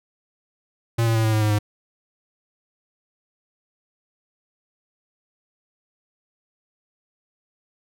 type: tone with pitch steps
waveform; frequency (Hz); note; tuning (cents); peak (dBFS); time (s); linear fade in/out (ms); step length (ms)
square; 115.7 / 113.78 / 111.89 / 110.03 / 108.2 / 106.4 / 104.64; A#2 / A#2 / A2 / A2 / A2 / G#2 / G#2; -13 / -42 / +29 / 0 / -29 / +42 / +14; -18; 0.98-1.589; 10; 87
effects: none